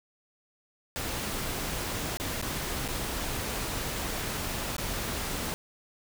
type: noise with dropouts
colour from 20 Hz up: pink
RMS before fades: -33 dBFS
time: 0.96-5.54 s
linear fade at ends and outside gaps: 0 ms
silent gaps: 2.171-2.199 / 2.415-2.425 / 2.879-2.886 / 4.766-4.782 s
effects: none